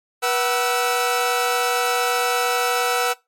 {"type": "tone cluster", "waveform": "sawtooth", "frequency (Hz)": [485.1, 752, 1318], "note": ["B4", "F#5", "E6"], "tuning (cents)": [-31, 28, -1], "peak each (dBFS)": -19, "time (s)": [0.22, 3.14], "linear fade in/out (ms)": 20, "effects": ["noise-tail reverb RT60 0.2 s tail -21 dB re dry", "MP3 64 kbps"]}